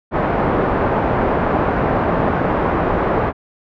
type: low-pass noise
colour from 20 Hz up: white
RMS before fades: -17 dBFS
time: 0.11-3.33 s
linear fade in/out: 50 ms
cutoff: 850 Hz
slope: 12 dB/octave
effects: low-pass 2000 Hz 12 dB/octave